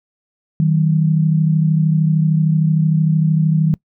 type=tone pair together; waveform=sine; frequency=156.85 / 190 Hz; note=D#3 / F#3; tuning=+14 / +46 cents; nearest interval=minor third; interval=332 cents; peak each=-12 / -19 dBFS; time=0.6-3.74 s; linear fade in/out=0 ms; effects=noise-tail reverb RT60 0.1 s tail -24 dB re dry